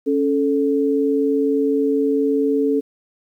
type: tone pair together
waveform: sine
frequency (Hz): 277.2 / 437.9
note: C#4 / A4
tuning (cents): 0 / -8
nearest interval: minor sixth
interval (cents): 792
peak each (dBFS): -18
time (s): 0.06-2.81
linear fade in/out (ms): 20
effects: 9-bit